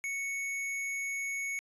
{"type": "tone with hard clipping", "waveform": "sine", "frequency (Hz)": 2217, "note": "C#7", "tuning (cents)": 0, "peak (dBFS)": -34, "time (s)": [0.04, 1.59], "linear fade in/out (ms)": 0, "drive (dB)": 17, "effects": ["resampled to 24000 Hz"]}